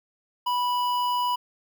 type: tone with notch filter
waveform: square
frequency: 984 Hz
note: B5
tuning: 7 cents flat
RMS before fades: -25 dBFS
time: 0.46-1.36 s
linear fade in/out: 10 ms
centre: 8100 Hz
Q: 0.64
effects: none